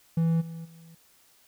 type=tone with level steps; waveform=triangle; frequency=164.81 Hz; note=E3; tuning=in tune; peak=-19 / -34 / -46 dBFS; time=0.17-0.95 s; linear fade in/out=5 ms; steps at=0.4 / 0.64 s; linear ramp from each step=20 ms; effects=white hiss -61 dBFS RMS until 1.47 s